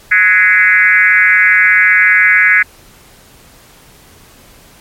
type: tone with frequency modulation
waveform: sine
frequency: 1864.7 Hz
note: A#6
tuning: in tune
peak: -5 dBFS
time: 0.11-2.63 s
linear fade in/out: 10 ms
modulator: 194 Hz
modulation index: 1.9
effects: pink hiss -42 dBFS RMS until 4.8 s + MP3 64 kbps